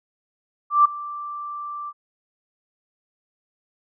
sine tone with ADSR envelope, 1174.7 Hz, D6, in tune, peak -9 dBFS, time 0.7-1.93 s, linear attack 150 ms, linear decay 8 ms, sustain -20 dB, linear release 46 ms, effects none

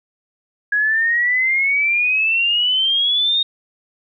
sine exponential sweep, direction up, 1659 to 3724 Hz, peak -14 dBFS, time 0.72-3.43 s, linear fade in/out 5 ms, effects none

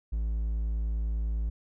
triangle tone, 55 Hz, A1, in tune, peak -25 dBFS, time 0.12-1.5 s, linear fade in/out 10 ms, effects none

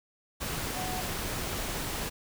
sine tone in noise, 740 Hz, F#5, in tune, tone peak -36 dBFS, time 0.75-1.02 s, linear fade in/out 20 ms, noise pink, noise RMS -34 dBFS, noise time 0.4-2.1 s, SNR -5 dB, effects none

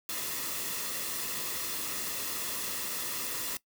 white noise with comb filter, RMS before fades -35 dBFS, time 0.09-3.57 s, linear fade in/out 2 ms, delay 1.3 ms, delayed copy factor -0.5, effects noise-tail reverb RT60 0.1 s tail -20 dB re dry

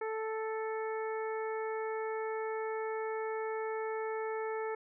harmonic tone, 440 Hz, A4, in tune, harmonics 1 / 2 / 3 / 4 / 5, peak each -35 / -41 / -45 / -47 / -49 dBFS, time 0.01-4.75 s, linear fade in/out 5 ms, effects none

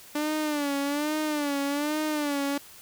sawtooth tone with vibrato, 293.7 Hz, D4, in tune, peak -22 dBFS, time 0.15-2.58 s, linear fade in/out 5 ms, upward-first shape sine, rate 1.2 Hz, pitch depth 86 cents each way, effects white hiss -49 dBFS RMS until 2.81 s

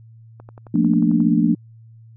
click train, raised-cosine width 1 ms, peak -27 dBFS, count 10, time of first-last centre 0.4-1.204 s, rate 11.2 Hz
sine chord, Bb major seventh, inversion second, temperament equal with one note detuned, 174.61 / 220 / 237 / 293.7 Hz, F3 / A3 / Bb3 / D4, 0 / 0 / +29 / 0 cents, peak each -19 dBFS, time 0.74-1.55 s, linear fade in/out 5 ms
effects added 113 Hz sine -42 dBFS peak until 2.16 s

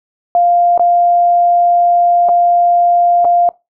sine tone with dropouts, 698.5 Hz, F5, in tune, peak -7 dBFS, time 0.35-3.49 s, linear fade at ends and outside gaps 1 ms, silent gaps 0.777-0.795 / 2.287-2.291 / 3.246-3.251 s, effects noise-tail reverb RT60 0.2 s tail -20 dB re dry

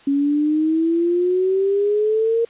sine exponential sweep, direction up, 276.4 to 466.2 Hz, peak -15 dBFS, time 0.07-2.45 s, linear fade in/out 5 ms, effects white hiss -49 dBFS RMS until 2.49 s + resampled to 8000 Hz

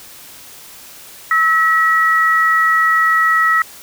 sine tone pair together, 1300 / 1920.9 Hz, E6 / B6, -24 / -49 cents, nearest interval perfect fifth, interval 675 cents, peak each -13 dBFS, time 1.31-3.62 s, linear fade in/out 2 ms, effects white hiss -38 dBFS RMS until 3.82 s

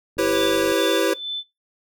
click train, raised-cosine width 3 ms, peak -28 dBFS, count 28, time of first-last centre 0.17-0.717 s, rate 49.4 Hz
square chord, C# half-diminished seventh, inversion first, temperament equal with one note detuned, 329.6 / 392 / 493.9 / 545.5 Hz, E4 / G4 / B4 / C#5, 0 / 0 / 0 / -28 cents, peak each -24 dBFS, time 0.18-1.14 s, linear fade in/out 10 ms
sine tone with tremolo, 3520 Hz, A7, in tune, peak -24 dBFS, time 0.32-1.44 s, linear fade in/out 50 ms, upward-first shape sine, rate 2.2 Hz, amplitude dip 75%
effects noise-tail reverb RT60 0.2 s tail -21 dB re dry

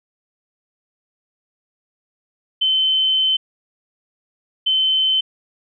sine tone pair in turn, 3069 / 3069 Hz, G7 / G7, -37 / -37 cents, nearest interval unison, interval 0 cents, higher neither, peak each -14 dBFS, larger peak neither, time 2.61-3.37 / 4.66-5.21 s, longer first, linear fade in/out 10 ms, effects none

